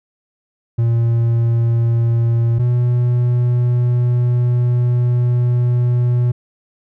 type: tone pair in turn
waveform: triangle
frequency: 116.54 / 122.12 Hz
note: A#2 / B2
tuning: 0 / -19 cents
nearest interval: minor second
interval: 81 cents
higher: second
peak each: -10 dBFS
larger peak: neither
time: 0.78-2.59 / 2.59-6.32 s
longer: second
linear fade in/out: 10 ms
effects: none